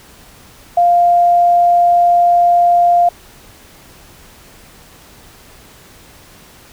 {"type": "tone", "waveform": "sine", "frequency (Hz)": 698.5, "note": "F5", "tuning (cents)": 0, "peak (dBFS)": -7, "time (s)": [0.77, 3.09], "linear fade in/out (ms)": 5, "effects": ["pink hiss -42 dBFS RMS until 6.72 s"]}